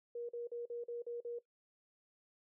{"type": "tone bursts", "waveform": "sine", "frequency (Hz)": 475, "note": "A#4", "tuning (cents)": 33, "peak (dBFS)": -39, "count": 7, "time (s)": [0.15, 1.388], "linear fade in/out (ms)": 5, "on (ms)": 140, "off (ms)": 43, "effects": ["noise-tail reverb RT60 0.1 s tail -17 dB re dry"]}